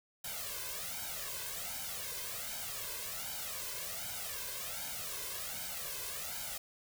white noise with flanger, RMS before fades -41 dBFS, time 0.24-6.58 s, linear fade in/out 5 ms, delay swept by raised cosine 1.3 to 1.96 ms, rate 1.3 Hz, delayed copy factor +0.9, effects none

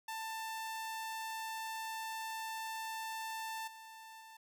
sawtooth tone with level steps, 889 Hz, A5, 18 cents sharp, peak -36 / -47 / -49 dBFS, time 0.08-4.37 s, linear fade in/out 5 ms, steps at 3.67 / 4.2 s, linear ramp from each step 10 ms, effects none

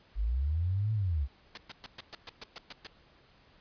sine linear two-way sweep, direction up then down, 46.25 to 111.3 to 62.7 Hz, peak -27 dBFS, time 0.15-1.28 s, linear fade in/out 50 ms, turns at 0.93 s
white noise bursts, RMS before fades -39 dBFS, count 10, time 1.55-2.87 s, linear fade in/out 2 ms, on 24 ms, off 120 ms
effects pink hiss -62 dBFS RMS until 3.6 s + resampled to 11025 Hz

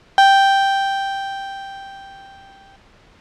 35% pulse tone with exponential decay, 784 Hz, G5, in tune, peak -5 dBFS, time 0.18-2.76 s, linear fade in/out 1 ms, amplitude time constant 560 ms, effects pink hiss -50 dBFS RMS until 3.2 s + low-pass 4000 Hz 12 dB/octave

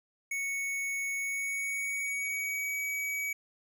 square tone with pitch glide, 2217 to 2270 Hz, C#7 to C#7, 0 to +41 cents, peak -32 dBFS, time 0.31-3.33 s, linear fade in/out 5 ms, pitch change +41 cents, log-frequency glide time 1.15-2.78 s, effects none

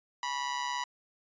sawtooth tone with amplitude modulation, 979 Hz, B5, 15 cents flat, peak -25 dBFS, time 0.23-0.84 s, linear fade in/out 2 ms, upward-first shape sine, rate 138 Hz, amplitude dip 65%, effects resampled to 16000 Hz

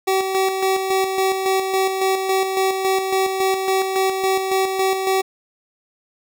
25% pulse tone with tremolo, 381.9 Hz, G4, 45 cents flat, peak -12 dBFS, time 0.07-5.22 s, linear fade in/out 10 ms, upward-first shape square, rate 3.6 Hz, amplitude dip 45%, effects none

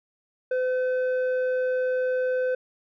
square tone with low-pass filter, 509 Hz, C5, 48 cents flat, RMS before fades -25 dBFS, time 0.51-2.55 s, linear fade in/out 5 ms, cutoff 1100 Hz, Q 2.8, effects none

